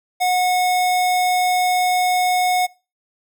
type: tone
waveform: square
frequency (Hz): 729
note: F#5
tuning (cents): -26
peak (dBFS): -16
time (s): 0.2-2.67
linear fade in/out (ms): 20
effects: noise-tail reverb RT60 0.3 s tail -22 dB re dry